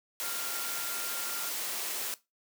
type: tone in noise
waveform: sine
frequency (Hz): 1393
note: F6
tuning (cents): -5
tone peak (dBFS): -43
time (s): 0.23-1.49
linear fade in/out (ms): 0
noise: white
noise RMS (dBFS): -35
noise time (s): 0.2-2.14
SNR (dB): -11
effects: noise-tail reverb RT60 0.2 s tail -17 dB re dry + high-pass 300 Hz 12 dB/octave